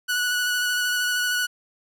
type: tone with vibrato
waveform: sawtooth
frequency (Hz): 1473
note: F#6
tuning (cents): -8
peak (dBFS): -18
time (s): 0.08-1.47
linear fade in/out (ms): 20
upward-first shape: square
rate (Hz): 13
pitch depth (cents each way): 12
effects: none